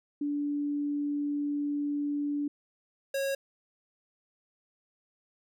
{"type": "tone pair in turn", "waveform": ["sine", "square"], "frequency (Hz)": [290.1, 547.6], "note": ["D4", "C#5"], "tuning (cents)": [-21, -21], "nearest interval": "major seventh", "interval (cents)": 1100, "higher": "second", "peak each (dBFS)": [-28, -29], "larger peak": "first", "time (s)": [[0.21, 2.48], [3.14, 3.35]], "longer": "first", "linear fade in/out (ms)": 5, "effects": []}